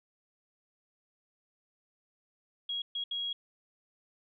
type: tone bursts at uneven times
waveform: sine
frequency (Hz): 3300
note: G#7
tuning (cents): -12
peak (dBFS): -32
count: 3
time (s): 2.69-2.82 / 2.95-3.04 / 3.11-3.33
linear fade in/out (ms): 5
effects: none